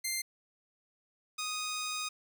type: tone pair in turn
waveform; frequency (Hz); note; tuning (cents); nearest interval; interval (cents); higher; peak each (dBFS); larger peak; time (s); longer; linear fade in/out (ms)
10% pulse; 2093 / 1244.5; C7 / D#6; 0 / 0; major sixth; 900; first; -23 / -26; first; 0.04-0.22 / 1.38-2.09; second; 10
effects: none